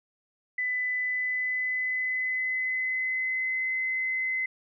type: tone with pitch glide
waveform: sine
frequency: 2000 to 2046 Hz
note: B6 to C7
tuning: +21 to -39 cents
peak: -26 dBFS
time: 0.58-4.46 s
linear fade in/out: 5 ms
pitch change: +40 cents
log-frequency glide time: 1-3.73 s
effects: none